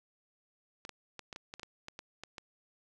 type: clicks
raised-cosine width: 0.2 ms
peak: -26 dBFS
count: 12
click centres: 0.851 / 0.893 / 1.193 / 1.328 / 1.361 / 1.539 / 1.596 / 1.632 / 1.884 / 1.991 / 2.236 / 2.382 s
effects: none